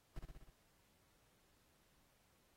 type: noise with echo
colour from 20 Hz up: brown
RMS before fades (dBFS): -45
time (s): 0.16-0.19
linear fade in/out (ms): 2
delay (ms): 62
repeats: 5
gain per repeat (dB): -3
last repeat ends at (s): 0.5
effects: pink hiss -75 dBFS RMS until 2.56 s + AAC 48 kbps